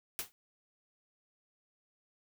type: noise with exponential decay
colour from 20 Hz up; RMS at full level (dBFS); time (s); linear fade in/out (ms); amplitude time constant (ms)
white; -33; 0.19-0.32; 0; 27
effects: none